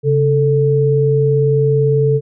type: tone pair together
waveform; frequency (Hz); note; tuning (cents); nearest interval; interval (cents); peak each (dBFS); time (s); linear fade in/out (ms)
sine; 137.71 / 441; C#3 / A4; -11 / +4; octave + minor sixth; 2015; -13 / -13; 0.03-2.21; 50
effects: none